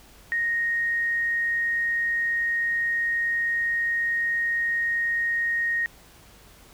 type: tone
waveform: sine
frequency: 1864.7 Hz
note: A#6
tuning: in tune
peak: -22 dBFS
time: 0.32-5.86 s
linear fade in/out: 0 ms
effects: added 50 Hz sine -56 dBFS peak until 6.73 s + pink hiss -52 dBFS RMS until 6.73 s